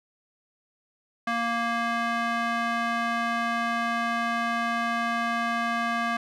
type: tone with band-pass filter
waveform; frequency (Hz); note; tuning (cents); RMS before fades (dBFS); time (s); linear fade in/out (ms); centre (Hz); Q
square; 233.1; A#3; 0; -27; 1.27-6.17; 5; 1400; 1.3
effects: none